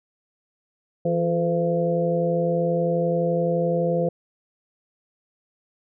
sine tone cluster, 167.8 / 348.8 / 440.1 / 512 / 683 Hz, E3 / F4 / A4 / C5 / F5, +31 / -2 / 0 / -38 / -39 cents, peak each -24 / -30 / -31 / -22 / -31 dBFS, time 1.05-4.09 s, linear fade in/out 5 ms, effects none

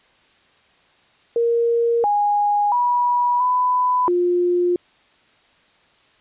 sine tone with pitch steps, 467.7 / 824 / 973 / 998 / 353.6 Hz, A#4 / G#5 / B5 / B5 / F4, +6 / -14 / -26 / +18 / +22 cents, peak -15 dBFS, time 1.36-4.76 s, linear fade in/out 2 ms, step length 680 ms, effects white hiss -56 dBFS RMS until 6.2 s + resampled to 8000 Hz

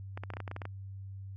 clicks, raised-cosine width 0.5 ms, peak -25 dBFS, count 11, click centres 0.175 / 0.236 / 0.303 / 0.337 / 0.369 / 0.403 / 0.478 / 0.514 / 0.564 / 0.618 / 0.654 s, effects added 97 Hz sine -41 dBFS peak until 1.36 s

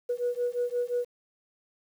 sine beating tone pair, 483.9 / 489.6 Hz, B4 / B4, -35 / -15 cents, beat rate 5.7 Hz, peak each -29 dBFS, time 0.09-1.05 s, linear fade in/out 10 ms, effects tanh soft clip ceiling -20 dBFS + 9-bit

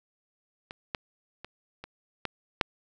clicks, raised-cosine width 0.3 ms, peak -23 / -14 / -24 / -24 / -14 / -6 dBFS, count 6, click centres 0.709 / 0.948 / 1.446 / 1.84 / 2.253 / 2.612 s, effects none

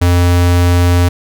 square tone, 88 Hz, F2, 14 cents sharp, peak -8 dBFS, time 0.01-1.09 s, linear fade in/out 10 ms, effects none

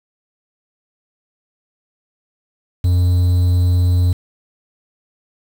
triangle tone with quantisation, 89.1 Hz, F2, 35 cents sharp, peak -9 dBFS, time 2.84-4.13 s, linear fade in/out 5 ms, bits 6, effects none

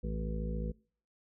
harmonic tone with a mistuned harmonic, 54 Hz, A1, 32 cents flat, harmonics 1 / 2 / 3 / 4 / 5 / 7 / 8 / 9, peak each -35 / -48 / -40 / -41 / -54 / -49 / -51 / -45 dBFS, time 0.03-0.72 s, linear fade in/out 10 ms, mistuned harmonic 1, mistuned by +99 cents, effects noise-tail reverb RT60 0.5 s tail -25 dB re dry

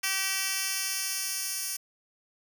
10% pulse tone with high-pass filter sweep, 384.9 Hz, G4, 32 cents flat, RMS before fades -31 dBFS, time 0.03-1.77 s, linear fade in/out 10 ms, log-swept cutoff 2700 to 6600 Hz, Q 0.77, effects none

